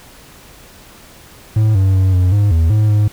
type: tone with pitch steps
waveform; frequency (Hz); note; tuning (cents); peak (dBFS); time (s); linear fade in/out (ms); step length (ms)
triangle; 108.7 / 95.9 / 94.6 / 90.9 / 102.6 / 81.4 / 107 / 104.9; A2 / G2 / F#2 / F#2 / G#2 / E2 / A2 / G#2; -21 / -37 / +39 / -30 / -21 / -21 / -48 / +18; -7; 1.56-3.08; 5; 190
effects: pink hiss -41 dBFS RMS until 3.12 s